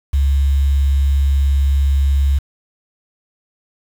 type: tone with quantisation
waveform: sine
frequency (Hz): 69.3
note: C#2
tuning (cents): 0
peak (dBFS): -11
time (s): 0.13-2.39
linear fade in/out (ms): 10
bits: 6
effects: none